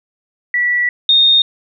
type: tone pair in turn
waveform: sine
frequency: 1951 / 3683 Hz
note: B6 / A#7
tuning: -22 / -22 cents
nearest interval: major seventh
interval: 1100 cents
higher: second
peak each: -12 / -7 dBFS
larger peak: second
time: 0.54-0.89 / 1.09-1.42 s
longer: first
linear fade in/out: 2 ms
effects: none